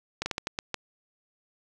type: slowing click train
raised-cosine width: 0.2 ms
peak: -12 dBFS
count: 7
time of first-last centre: 0.22-0.743 s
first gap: 40 ms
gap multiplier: 1.31
effects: none